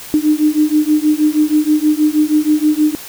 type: beating tone pair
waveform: sine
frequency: 300.9 / 307.2 Hz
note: D4 / D#4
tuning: +42 / -22 cents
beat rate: 6.3 Hz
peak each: -13 dBFS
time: 0.14-2.95 s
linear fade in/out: 0 ms
effects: white hiss -32 dBFS RMS until 3.08 s